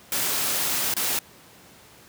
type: noise with dropouts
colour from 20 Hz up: white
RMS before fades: -25 dBFS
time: 0.12-1.19 s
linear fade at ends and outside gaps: 2 ms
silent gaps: 0.94-0.966 s
effects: pink hiss -50 dBFS RMS until 2.08 s + high-pass 100 Hz 12 dB/octave